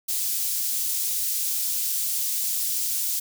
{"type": "high-pass noise", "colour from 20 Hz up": "white", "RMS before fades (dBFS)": -26, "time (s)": [0.08, 3.2], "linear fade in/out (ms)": 10, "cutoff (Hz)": 5300, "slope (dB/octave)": 12, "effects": []}